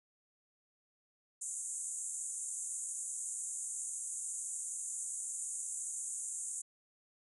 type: band-pass noise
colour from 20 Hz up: pink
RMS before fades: -41 dBFS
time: 1.41-6.62 s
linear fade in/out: 10 ms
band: 6700 to 9900 Hz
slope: 96 dB/octave
effects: none